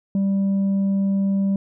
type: tone with tanh clipping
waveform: sine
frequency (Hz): 196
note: G3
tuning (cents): 0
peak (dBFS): -18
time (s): 0.15-1.56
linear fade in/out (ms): 2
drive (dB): 3
effects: none